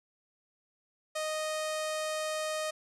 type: tone with low-pass filter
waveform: sawtooth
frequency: 621 Hz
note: D#5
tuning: 3 cents flat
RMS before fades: -34 dBFS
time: 1.15-2.71 s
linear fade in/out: 10 ms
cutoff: 9200 Hz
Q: 1.5
effects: none